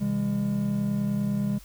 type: tone cluster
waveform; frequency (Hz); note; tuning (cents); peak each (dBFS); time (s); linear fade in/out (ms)
triangle; 132.9 / 163.4 / 202.7; C3 / E3 / G#3; +27 / -15 / -42; -29 / -32 / -23; 0-1.59; 20
effects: added 50 Hz sine -47 dBFS peak until 1.64 s + white hiss -53 dBFS RMS until 1.64 s